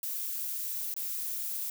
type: noise with dropouts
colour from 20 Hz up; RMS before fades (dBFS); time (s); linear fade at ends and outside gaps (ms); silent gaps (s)
violet; -35; 0.03-1.7; 2; 0.941-0.964
effects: none